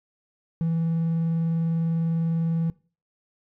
triangle tone with vibrato, 164.81 Hz, E3, in tune, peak -19 dBFS, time 0.61-2.7 s, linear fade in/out 0 ms, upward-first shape square, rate 20 Hz, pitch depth 18 cents each way, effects noise-tail reverb RT60 0.4 s tail -24 dB re dry + tanh soft clip ceiling -15 dBFS

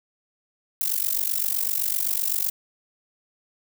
violet noise with amplitude modulation, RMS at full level -21 dBFS, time 0.81-2.5 s, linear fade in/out 0 ms, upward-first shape sine, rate 47.8 Hz, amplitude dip 90%, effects none

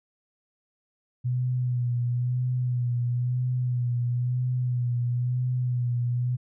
sine tone with vibrato, 123.47 Hz, B2, in tune, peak -23 dBFS, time 1.24-6.37 s, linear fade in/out 20 ms, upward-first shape sine, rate 1 Hz, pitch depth 35 cents each way, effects none

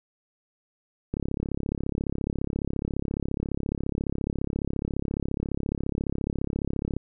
click train, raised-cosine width 3 ms, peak -15 dBFS, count 202, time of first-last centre 1.14-6.966 s, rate 34.5 Hz, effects none

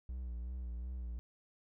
triangle tone with vibrato, 61 Hz, B1, 21 cents flat, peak -37 dBFS, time 0.09-1.19 s, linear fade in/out 0 ms, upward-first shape sine, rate 2.7 Hz, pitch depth 65 cents each way, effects none

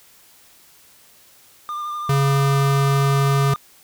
triangle tone with vibrato, 1200 Hz, D6, 37 cents sharp, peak -23 dBFS, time 1.69-3.56 s, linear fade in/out 0 ms, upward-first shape sine, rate 12 Hz, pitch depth 19 cents each way
square tone, 138.59 Hz, C#3, in tune, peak -16 dBFS, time 2.09-3.54 s, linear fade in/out 5 ms
effects white hiss -51 dBFS RMS until 3.83 s

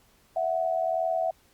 sine tone pair together, 657 / 739.1 Hz, E5 / F#5, -6 / -2 cents, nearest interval major second, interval 204 cents, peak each -26 / -28 dBFS, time 0.36-1.31 s, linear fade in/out 5 ms, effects pink hiss -62 dBFS RMS until 1.53 s + Opus 48 kbps

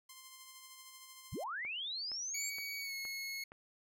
5% pulse tone with tremolo, 1046.5 Hz, C6, in tune, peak -39 dBFS, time 0.09-1.44 s, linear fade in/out 5 ms, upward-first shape sine, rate 13 Hz, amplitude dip 35%
sine linear sweep, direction up, 38.4 to 7640 Hz, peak -38 dBFS, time 1.32-2.5 s, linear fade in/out 10 ms
click train, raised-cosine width 0.5 ms, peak -37 dBFS, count 5, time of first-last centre 1.65-3.519 s, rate 2.14 Hz
25% pulse tone with pitch glide, 2256 to 2179 Hz, C#7 to C#7, +30 to -30 cents, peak -36 dBFS, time 2.34-3.44 s, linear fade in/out 5 ms, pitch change -60 cents, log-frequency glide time 2.81-2.94 s
effects none

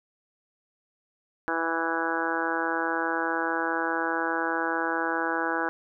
harmonic tone, 164.81 Hz, E3, in tune, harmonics 2 / 3 / 4 / 5 / 6 / 7 / 8 / 9 / 10, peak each -32 / -34 / -37 / -33 / -34 / -37 / -36 / -31 / -34 dBFS, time 1.48-5.69 s, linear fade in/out 0 ms, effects none

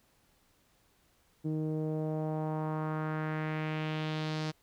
sawtooth tone with low-pass filter sweep, 155.56 Hz, D#3, in tune, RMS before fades -34 dBFS, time 1.44-4.52 s, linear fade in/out 20 ms, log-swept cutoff 340 to 5100 Hz, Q 2, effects pink hiss -69 dBFS RMS until 4.62 s

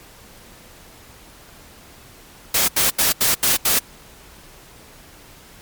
white noise bursts, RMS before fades -17 dBFS, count 6, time 2.54-3.79 s, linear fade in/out 5 ms, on 140 ms, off 82 ms, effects pink hiss -45 dBFS RMS until 5.61 s + MP3 96 kbps

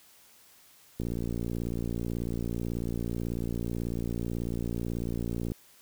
click train, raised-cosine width 3 ms, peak -20 dBFS, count 264, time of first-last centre 1-5.519 s, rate 58.2 Hz, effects white hiss -58 dBFS RMS until 5.81 s

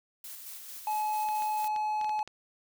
blue noise with tremolo, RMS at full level -43 dBFS, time 0.24-1.68 s, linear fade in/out 2 ms, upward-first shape square, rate 4.5 Hz, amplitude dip 30%
triangle tone, 853 Hz, G#5, 46 cents sharp, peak -26 dBFS, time 0.87-2.23 s, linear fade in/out 2 ms
clicks, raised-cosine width 0.2 ms, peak -27 dBFS, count 9, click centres 1.288 / 1.422 / 1.644 / 1.762 / 2.013 / 2.045 / 2.094 / 2.192 / 2.276 s
effects none

